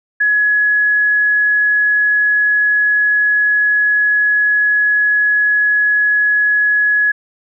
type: tone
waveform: sine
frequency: 1686 Hz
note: G#6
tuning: 26 cents sharp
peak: -10 dBFS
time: 0.2-7.12 s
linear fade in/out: 10 ms
effects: none